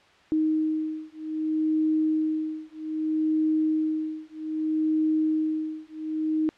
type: beating tone pair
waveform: sine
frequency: 312.3 / 312.93 Hz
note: D#4 / D#4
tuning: +7 / +10 cents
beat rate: 0.63 Hz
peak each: -26 dBFS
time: 0.32-6.49 s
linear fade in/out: 0 ms
effects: white hiss -56 dBFS RMS until 6.57 s + low-pass 3000 Hz 12 dB/octave